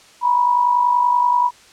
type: tone with amplitude modulation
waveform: sine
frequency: 975 Hz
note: B5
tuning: 23 cents flat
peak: -10 dBFS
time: 0.21-1.51 s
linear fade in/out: 50 ms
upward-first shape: sine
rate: 50.5 Hz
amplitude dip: 60%
effects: white hiss -47 dBFS RMS until 1.72 s + low-pass 7000 Hz 12 dB/octave